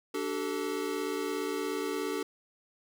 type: chord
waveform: square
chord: D suspended fourth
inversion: none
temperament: equal with one note detuned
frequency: 293.7 / 383 / 440 Hz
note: D4 / G4 / A4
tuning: 0 / -40 / 0 cents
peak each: -37 / -36 / -36 dBFS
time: 0.14-2.23 s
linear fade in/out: 5 ms
effects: none